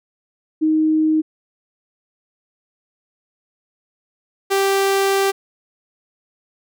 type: tone pair in turn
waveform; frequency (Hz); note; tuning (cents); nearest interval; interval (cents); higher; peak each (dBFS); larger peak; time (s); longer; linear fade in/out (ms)
sine / sawtooth; 312.7 / 391.6; D#4 / G4; +9 / -2; major third; 389; second; -13 / -11; second; 0.61-1.22 / 4.5-5.32; second; 20
effects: none